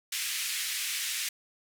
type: band-pass noise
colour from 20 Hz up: pink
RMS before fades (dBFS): -33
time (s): 0.12-1.29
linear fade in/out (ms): 5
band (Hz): 2000 to 14000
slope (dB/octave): 24
effects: none